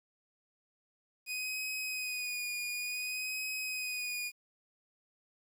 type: tone with vibrato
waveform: sawtooth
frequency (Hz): 2487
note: D#7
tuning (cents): -1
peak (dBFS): -32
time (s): 1.26-4.32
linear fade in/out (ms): 50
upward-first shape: sine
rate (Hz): 0.56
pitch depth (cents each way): 32
effects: 10-bit